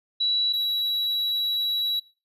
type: tone pair in turn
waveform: sine / triangle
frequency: 3923 / 3904 Hz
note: B7 / B7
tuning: -12 / -21 cents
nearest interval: unison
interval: 9 cents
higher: first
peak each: -21 dBFS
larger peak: neither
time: 0.2-0.53 / 0.53-2 s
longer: second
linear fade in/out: 10 ms
effects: noise-tail reverb RT60 0.3 s tail -18 dB re dry + resampled to 32000 Hz